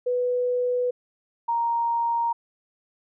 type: tone pair in turn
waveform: sine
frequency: 494.4 / 933.3 Hz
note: B4 / A#5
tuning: +2 / +2 cents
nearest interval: major seventh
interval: 1100 cents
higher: second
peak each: -21 dBFS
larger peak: neither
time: 0.06-0.91 / 1.48-2.33 s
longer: neither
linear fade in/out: 10 ms
effects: none